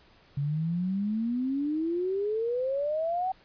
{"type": "exponential sweep", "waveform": "sine", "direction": "up", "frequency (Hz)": [138.59, 766], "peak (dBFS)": -26, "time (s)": [0.37, 3.32], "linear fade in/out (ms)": 5, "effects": ["pink hiss -59 dBFS RMS until 3.44 s", "resampled to 11025 Hz"]}